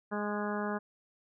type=harmonic tone with a mistuned harmonic; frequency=207.7 Hz; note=G#3; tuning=in tune; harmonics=1 / 2 / 3 / 4 / 5 / 6 / 7 / 8; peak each=-35 / -38 / -40 / -41 / -42 / -43 / -43 / -44 dBFS; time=0.11-0.79 s; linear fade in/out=20 ms; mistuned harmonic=6; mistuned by=-19 cents; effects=none